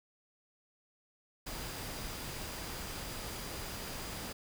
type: tone in noise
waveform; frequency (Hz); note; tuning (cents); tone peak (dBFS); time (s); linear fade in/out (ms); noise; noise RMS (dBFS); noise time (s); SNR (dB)
sine; 4855; D#8; -43; -53; 1.46-4.33; 10; pink; -42; 1.46-4.33; -14
effects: none